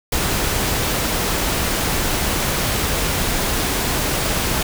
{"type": "noise", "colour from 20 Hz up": "pink", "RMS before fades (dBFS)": -20, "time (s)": [0.12, 4.63], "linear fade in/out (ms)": 5, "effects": []}